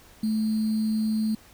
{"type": "tone with sample-and-hold", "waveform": "sine", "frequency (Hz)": 217.8, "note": "A3", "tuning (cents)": -17, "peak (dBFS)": -22, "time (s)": [0.23, 1.35], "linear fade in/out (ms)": 5, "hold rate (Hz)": 4410, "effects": ["pink hiss -53 dBFS RMS until 1.53 s"]}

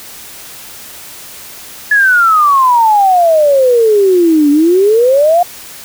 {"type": "exponential two-way sweep", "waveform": "sine", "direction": "down then up", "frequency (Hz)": [1720, 284.5, 723], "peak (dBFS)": -5, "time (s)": [1.91, 5.43], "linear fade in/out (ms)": 5, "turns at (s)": 4.5, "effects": ["white hiss -31 dBFS RMS until 5.84 s"]}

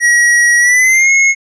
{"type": "tone with pitch glide", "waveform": "square", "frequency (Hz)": [1910, 2169], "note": ["A#6", "C#7"], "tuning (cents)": [42, -38], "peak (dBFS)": -7, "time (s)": [0, 1.35], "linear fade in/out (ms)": 50, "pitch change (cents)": 220, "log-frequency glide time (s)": [0.59, 1.11], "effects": ["resampled to 22050 Hz"]}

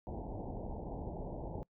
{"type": "low-pass noise", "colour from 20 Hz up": "pink", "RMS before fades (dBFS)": -42, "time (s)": [0.07, 1.63], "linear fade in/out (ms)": 0, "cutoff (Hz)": 910, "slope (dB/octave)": 96, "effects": ["noise-tail reverb RT60 0.1 s tail -24 dB re dry"]}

